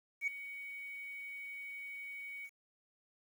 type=tone with ADSR envelope; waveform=sine; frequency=2244 Hz; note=C#7; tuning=21 cents sharp; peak=-28 dBFS; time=0.21-2.5 s; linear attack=65 ms; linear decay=5 ms; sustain=-15 dB; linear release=52 ms; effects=tanh soft clip ceiling -28 dBFS + 10-bit